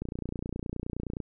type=click train; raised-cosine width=3 ms; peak=-21 dBFS; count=36; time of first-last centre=0.02-1.202 s; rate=29.6 Hz; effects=none